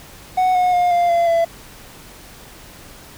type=tone with pitch steps; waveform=triangle; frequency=740 / 725.6 / 711.5 / 697.7 / 684.1 / 670.8 Hz; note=F#5 / F#5 / F5 / F5 / F5 / E5; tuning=0 / -34 / +32 / -2 / -36 / +30 cents; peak=-11 dBFS; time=0.37-1.45 s; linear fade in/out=10 ms; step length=180 ms; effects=pink hiss -41 dBFS RMS until 3.17 s